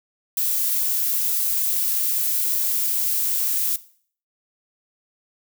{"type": "noise", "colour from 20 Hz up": "violet", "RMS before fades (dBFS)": -22, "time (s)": [0.37, 3.76], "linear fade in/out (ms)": 2, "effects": ["noise-tail reverb RT60 0.5 s tail -17 dB re dry"]}